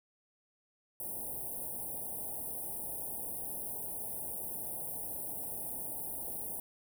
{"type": "band-stop noise", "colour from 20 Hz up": "white", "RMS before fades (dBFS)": -40, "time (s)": [1, 6.6], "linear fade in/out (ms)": 2, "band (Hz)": [900, 8900], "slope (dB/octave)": 96, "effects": []}